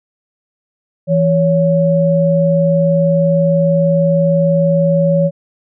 sine tone pair together, 166.3 / 560 Hz, E3 / C#5, +16 / +18 cents, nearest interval octave + major sixth, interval 2102 cents, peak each -12 dBFS, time 1.07-5.31 s, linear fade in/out 50 ms, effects none

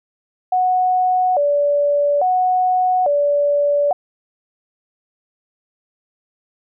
sine tone with vibrato, 652 Hz, E5, 19 cents flat, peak -13 dBFS, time 0.52-3.93 s, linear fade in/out 5 ms, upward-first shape square, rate 0.59 Hz, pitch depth 210 cents each way, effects none

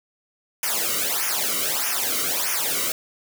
white noise with flanger, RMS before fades -24 dBFS, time 0.63-2.92 s, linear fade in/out 2 ms, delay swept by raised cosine 0.24 to 1.2 ms, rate 1.6 Hz, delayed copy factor -0.95, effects none

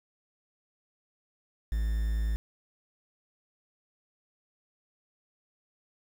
triangle tone with quantisation, 55 Hz, A1, in tune, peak -24 dBFS, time 1.72-2.36 s, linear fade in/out 0 ms, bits 8, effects none

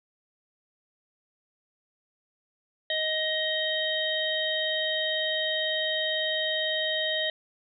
harmonic tone, 626 Hz, D#5, 10 cents sharp, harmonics 1 / 3 / 5 / 6, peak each -31 / -31 / -31 / -31 dBFS, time 2.9-7.3 s, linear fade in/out 2 ms, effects none

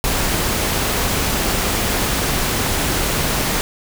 pink noise, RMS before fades -19 dBFS, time 0.04-3.61 s, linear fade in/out 0 ms, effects none

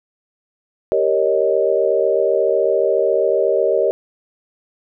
sine chord, Eb dominant seventh, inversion first, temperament equal, 392 / 466.2 / 554.4 / 622.3 Hz, G4 / Bb4 / Db5 / Eb5, 0 / 0 / 0 / 0 cents, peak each -19 dBFS, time 0.92-3.91 s, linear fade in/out 0 ms, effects none

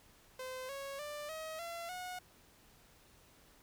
sawtooth tone with pitch steps, 515 / 552 / 591.6 / 634 / 679.5 / 728.3 Hz, C5 / C#5 / D5 / D#5 / F5 / F#5, -28 / -7 / +13 / +32 / -48 / -28 cents, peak -38 dBFS, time 0.39-2.19 s, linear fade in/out 5 ms, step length 300 ms, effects pink hiss -64 dBFS RMS until 3.62 s

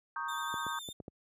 sine chord, Eb dominant seventh, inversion second, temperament equal, 932.3 / 1108.7 / 1244.5 / 1568 Hz, Bb5 / Db6 / Eb6 / G6, 0 / 0 / 0 / 0 cents, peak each -40 dBFS, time 0.16-0.79 s, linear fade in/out 2 ms
sawtooth tone with vibrato, 3562 Hz, A7, 21 cents sharp, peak -40 dBFS, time 0.28-0.93 s, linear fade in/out 10 ms, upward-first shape triangle, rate 10 Hz, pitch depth 40 cents each way
clicks, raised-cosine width 2 ms, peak -30 dBFS, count 5, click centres 0.541 / 0.666 / 0.888 / 1.002 / 1.081 s
effects high-pass 80 Hz 12 dB/octave

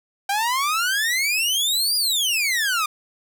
sawtooth exponential two-way sweep, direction up then down, 778 to 4938 to 1197 Hz, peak -16 dBFS, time 0.29-2.86 s, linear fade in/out 5 ms, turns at 1.96 s, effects none

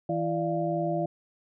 sine tone cluster, 162.6 / 336.8 / 590 / 693 Hz, E3 / E4 / D5 / F5, -23 / +37 / +8 / -14 cents, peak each -31 dBFS, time 0.09-1.06 s, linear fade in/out 5 ms, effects none

